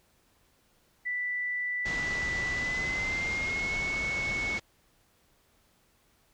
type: tone with pitch glide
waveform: sine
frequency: 1975.5 to 2205 Hz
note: B6 to C#7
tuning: 0 to -10 cents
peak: -29 dBFS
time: 1.05-4.59 s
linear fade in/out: 20 ms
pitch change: +190 cents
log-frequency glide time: 2.53-3.78 s
type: low-pass noise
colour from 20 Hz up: pink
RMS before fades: -38 dBFS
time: 1.85-4.6 s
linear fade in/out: 10 ms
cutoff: 7100 Hz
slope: 48 dB/octave
effects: pink hiss -67 dBFS RMS until 6.33 s